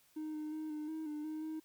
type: tone with pitch steps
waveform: triangle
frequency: 309.9 / 305.7 / 311.6 / 303.3 / 316.4 / 300.3 / 311 / 314.6 Hz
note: D#4 / D#4 / D#4 / D#4 / D#4 / D4 / D#4 / D#4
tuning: -7 / -30 / +3 / -44 / +29 / +39 / -1 / +19 cents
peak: -36 dBFS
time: 0.16-1.6 s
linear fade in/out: 10 ms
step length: 180 ms
effects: tanh soft clip ceiling -33 dBFS + white hiss -69 dBFS RMS until 1.64 s